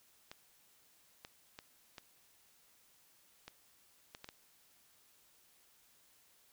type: clicks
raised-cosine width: 0.2 ms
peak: -30 dBFS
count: 8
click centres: 0.315 / 1.249 / 1.589 / 1.982 / 3.48 / 4.149 / 4.244 / 4.289 s
effects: white hiss -68 dBFS RMS until 6.52 s